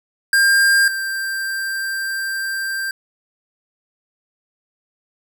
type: tone pair in turn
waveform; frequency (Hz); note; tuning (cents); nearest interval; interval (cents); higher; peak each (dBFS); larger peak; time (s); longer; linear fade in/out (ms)
square; 1599 / 1577.9; G6 / G6; +34 / +11; unison; 23; first; -12 / -22; first; 0.33-0.88 / 0.88-2.91; second; 2
effects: none